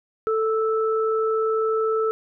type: tone pair together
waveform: sine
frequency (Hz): 442 / 1316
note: A4 / E6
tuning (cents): +8 / -3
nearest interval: octave + perfect fifth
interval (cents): 1889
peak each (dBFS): -20 / -26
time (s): 0.27-2.11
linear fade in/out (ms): 0
effects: none